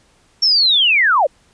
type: linear sweep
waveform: sine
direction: down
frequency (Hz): 5520 to 486.8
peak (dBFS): -10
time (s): 0.42-1.27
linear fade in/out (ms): 10
effects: pink hiss -55 dBFS RMS until 1.53 s + resampled to 22050 Hz